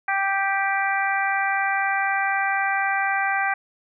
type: harmonic tone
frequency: 392 Hz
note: G4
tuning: in tune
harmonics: 2 / 3 / 4 / 5 / 6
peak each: -24 / -30 / -25 / -27 / -30 dBFS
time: 0.08-3.54 s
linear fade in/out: 5 ms
effects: none